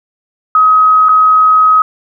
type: tone with dropouts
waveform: sine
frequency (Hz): 1267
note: D#6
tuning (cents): +31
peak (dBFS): -4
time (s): 0.55-1.82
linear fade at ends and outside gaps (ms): 2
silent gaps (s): 1.086-1.091
effects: none